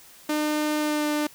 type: tone with pitch glide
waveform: sawtooth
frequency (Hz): 302.4 to 298.8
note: D#4 to D4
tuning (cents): -49 to +30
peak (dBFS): -19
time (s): 0.29-1.27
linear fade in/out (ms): 5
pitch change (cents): -21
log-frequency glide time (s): 0.79-1.07
effects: white hiss -50 dBFS RMS until 1.34 s